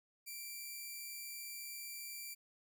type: tone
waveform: 5% pulse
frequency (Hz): 2349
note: D7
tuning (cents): 0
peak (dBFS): -35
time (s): 0.26-2.35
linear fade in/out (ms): 20
effects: none